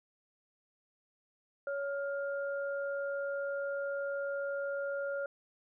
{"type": "tone pair together", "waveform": "sine", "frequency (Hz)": [559.9, 1406], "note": ["C#5", "F6"], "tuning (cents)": [17, 11], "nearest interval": "octave + major third", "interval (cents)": 1594, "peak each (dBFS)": [-34, -40], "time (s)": [1.67, 5.26], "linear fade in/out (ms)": 2, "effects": []}